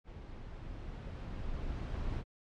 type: noise with level ramp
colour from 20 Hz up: brown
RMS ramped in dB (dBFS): -47 to -36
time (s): 0.04-2.24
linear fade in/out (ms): 50
effects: low-pass 4000 Hz 12 dB/octave + MP3 64 kbps